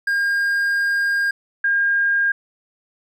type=tone pair in turn; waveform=triangle / sine; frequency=1614 / 1614 Hz; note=G#6 / G#6; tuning=-50 / -50 cents; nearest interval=unison; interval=0 cents; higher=neither; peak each=-15 dBFS; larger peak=neither; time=0.07-1.31 / 1.64-2.32 s; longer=first; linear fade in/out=5 ms; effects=none